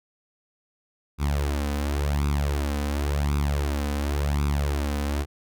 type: tone with flanger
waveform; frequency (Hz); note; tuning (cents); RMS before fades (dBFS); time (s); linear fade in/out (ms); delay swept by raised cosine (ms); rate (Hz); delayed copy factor
sawtooth; 71.9; D2; -36; -25; 1.18-5.26; 50; 0.81 to 4.01; 0.92; +0.75
effects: none